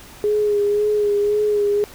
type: tone with vibrato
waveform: sine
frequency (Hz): 415.1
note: G#4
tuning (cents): -1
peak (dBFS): -15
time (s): 0.24-1.84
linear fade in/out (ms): 0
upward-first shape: sine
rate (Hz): 1.9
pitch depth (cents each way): 29
effects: pink hiss -42 dBFS RMS until 1.94 s